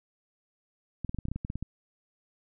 clicks, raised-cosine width 5 ms, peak -21 dBFS, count 12, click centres 1.047 / 1.094 / 1.146 / 1.187 / 1.254 / 1.285 / 1.316 / 1.36 / 1.449 / 1.501 / 1.556 / 1.626 s, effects none

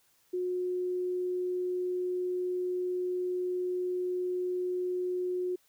sine tone, 362.3 Hz, F#4, 36 cents flat, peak -29 dBFS, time 0.33-5.56 s, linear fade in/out 10 ms, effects white hiss -68 dBFS RMS until 5.68 s

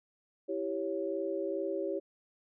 sine chord, C# diminished, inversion first, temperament equal, 329.6 / 392 / 554.4 Hz, E4 / G4 / C#5, 0 / 0 / 0 cents, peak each -37 / -35 / -36 dBFS, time 0.48-2 s, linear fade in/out 20 ms, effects none

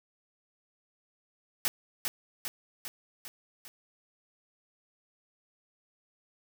white noise with echo, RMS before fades -28 dBFS, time 1.65-1.68 s, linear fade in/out 0 ms, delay 400 ms, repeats 5, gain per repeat -4 dB, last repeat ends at 3.68 s, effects none

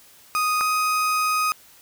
35% pulse tone pair in turn, 1244.5 / 1251.7 Hz, D#6 / D#6, 0 / +10 cents, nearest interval unison, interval 10 cents, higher second, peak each -18 dBFS, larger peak neither, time 0.35-0.61 / 0.61-1.52 s, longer second, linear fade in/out 0 ms, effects white hiss -51 dBFS RMS until 1.81 s

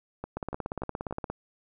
two click trains, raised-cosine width 1 ms, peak -18 / -21 dBFS, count 17 / 4, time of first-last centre 0.37-1.3 / 0.24-1.11 s, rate 17.2 / 3.45 Hz, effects none

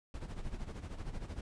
brown noise with tremolo, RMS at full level -39 dBFS, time 0.14-1.41 s, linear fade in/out 2 ms, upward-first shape sine, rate 13 Hz, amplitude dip 70%, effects resampled to 22050 Hz

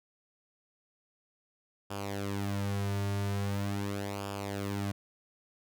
sawtooth tone with flanger, 100.1 Hz, G2, 37 cents sharp, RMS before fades -34 dBFS, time 1.9-4.92 s, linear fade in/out 10 ms, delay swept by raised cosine 0.49 to 3.89 ms, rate 0.42 Hz, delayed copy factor -0.65, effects none

